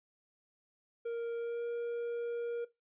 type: tone with pitch glide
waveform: triangle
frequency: 466.5 to 471.9 Hz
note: A#4 to A#4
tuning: +1 to +21 cents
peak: -32 dBFS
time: 1.05-2.65 s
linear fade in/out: 10 ms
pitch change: +20 cents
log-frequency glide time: 1.37-1.64 s
effects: noise-tail reverb RT60 0.2 s tail -18 dB re dry + resampled to 8000 Hz